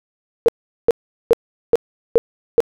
sine tone bursts, 466.2 Hz, A#4, in tune, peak -7 dBFS, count 6, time 0.46-2.604 s, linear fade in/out 0 ms, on 24 ms, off 400 ms, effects none

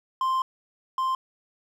triangle tone pair in turn, 1046.5 / 1046.5 Hz, C6 / C6, 0 / 0 cents, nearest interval unison, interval 0 cents, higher neither, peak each -20 / -21 dBFS, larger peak first, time 0.21-0.42 / 0.98-1.15 s, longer first, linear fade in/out 2 ms, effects none

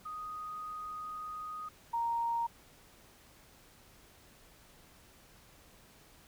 sine tone pair in turn, 1244.5 / 931.5 Hz, D#6 / A#5, 0 / -2 cents, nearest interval perfect fourth, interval 502 cents, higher first, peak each -39 / -30 dBFS, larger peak second, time 0.05-1.69 / 1.93-2.47 s, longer first, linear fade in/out 10 ms, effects pink hiss -60 dBFS RMS until 6.27 s

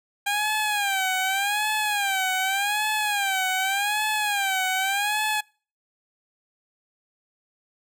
15% pulse tone with vibrato, 802 Hz, G5, 39 cents sharp, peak -16 dBFS, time 0.26-5.41 s, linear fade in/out 10 ms, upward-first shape sine, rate 0.85 Hz, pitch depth 120 cents each way, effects noise-tail reverb RT60 0.4 s tail -26 dB re dry

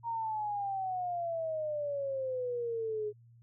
sine exponential sweep, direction down, 939 to 415.3 Hz, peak -32 dBFS, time 0.03-3.13 s, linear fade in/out 50 ms, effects added 117 Hz sine -56 dBFS peak until 3.42 s

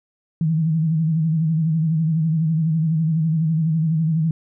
sine tone with vibrato, 160 Hz, D#3, 49 cents sharp, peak -16 dBFS, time 0.41-4.31 s, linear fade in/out 2 ms, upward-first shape sine, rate 12 Hz, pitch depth 70 cents each way, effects none

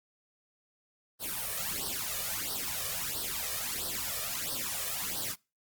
white noise with flanger, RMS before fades -35 dBFS, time 1.19-5.36 s, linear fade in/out 50 ms, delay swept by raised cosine 0.21 to 1.71 ms, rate 1.5 Hz, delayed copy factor +0.9, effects noise-tail reverb RT60 0.3 s tail -25 dB re dry + Opus 32 kbps

